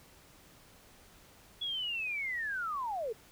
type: linear sweep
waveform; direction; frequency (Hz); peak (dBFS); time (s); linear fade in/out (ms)
sine; down; 3400 to 416.1; -33; 1.61-3.13; 10
effects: pink hiss -59 dBFS RMS until 3.31 s